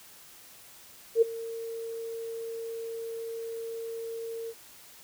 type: tone with ADSR envelope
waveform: sine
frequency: 456.9 Hz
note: A#4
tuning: 35 cents flat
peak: -15 dBFS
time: 1.15-4.54 s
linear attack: 68 ms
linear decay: 13 ms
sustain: -19 dB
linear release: 48 ms
effects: white hiss -52 dBFS RMS until 5.03 s